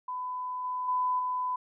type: tone with level steps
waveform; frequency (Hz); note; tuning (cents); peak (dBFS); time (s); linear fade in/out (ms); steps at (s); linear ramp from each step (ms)
sine; 1003; B5; +26; -32 / -30 / -25 / -28; 0.08-1.56; 5; 0.64 / 0.88 / 1.19; 5
effects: none